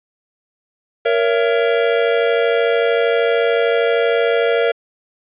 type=chord; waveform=square; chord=A# diminished; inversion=none; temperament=just; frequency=466.2 / 559.4 / 671.3 Hz; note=A#4 / C#5 / E5; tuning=0 / +16 / +31 cents; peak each=-16 / -21 / -21 dBFS; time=1.05-4.72 s; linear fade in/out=10 ms; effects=resampled to 8000 Hz + 8-bit